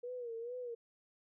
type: tone with vibrato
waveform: sine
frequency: 477.5 Hz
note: A#4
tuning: 42 cents sharp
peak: -40 dBFS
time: 0.03-0.75 s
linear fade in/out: 10 ms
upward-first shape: sine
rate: 2.3 Hz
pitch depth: 87 cents each way
effects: none